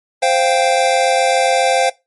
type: chord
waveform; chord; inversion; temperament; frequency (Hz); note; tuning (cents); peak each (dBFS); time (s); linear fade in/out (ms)
square; C suspended fourth; none; just; 523.3 / 697.7 / 784.9; C5 / F5 / G5; 0 / -2 / +2; -17; 0.22-1.9; 10
effects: noise-tail reverb RT60 0.2 s tail -19 dB re dry + MP3 48 kbps